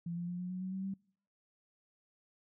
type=tone with pitch steps; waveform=sine; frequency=170.5 / 173.68 / 176.92 / 180.22 / 183.58 / 187.01 / 190.5 / 194.05 Hz; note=F3 / F3 / F3 / F#3 / F#3 / F#3 / G3 / G3; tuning=-41 / -9 / +23 / -45 / -13 / +19 / -49 / -17 cents; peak=-36 dBFS; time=0.06-0.94 s; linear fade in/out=5 ms; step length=110 ms; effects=noise-tail reverb RT60 0.6 s tail -25 dB re dry